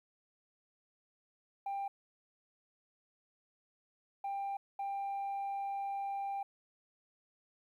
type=tone bursts at uneven times; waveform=sine; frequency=793 Hz; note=G5; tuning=20 cents sharp; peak=-33 dBFS; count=3; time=1.66-1.88 / 4.24-4.57 / 4.79-6.43 s; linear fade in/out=5 ms; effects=tanh soft clip ceiling -34 dBFS + 12-bit